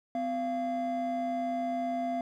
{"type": "tone pair together", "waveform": "triangle", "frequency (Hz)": [254.5, 688], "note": ["C4", "F5"], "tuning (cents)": [-48, -26], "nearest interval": "octave + perfect fourth", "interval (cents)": 1722, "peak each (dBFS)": [-31, -28], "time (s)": [0.15, 2.21], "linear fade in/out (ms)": 2, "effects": ["tanh soft clip ceiling -23 dBFS"]}